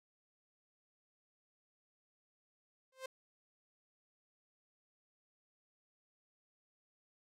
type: tone with exponential growth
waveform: sawtooth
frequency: 523.3 Hz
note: C5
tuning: in tune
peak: -35 dBFS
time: 2.92-3.06 s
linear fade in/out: 5 ms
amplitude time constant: 30 ms
effects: low-pass 12000 Hz 12 dB/octave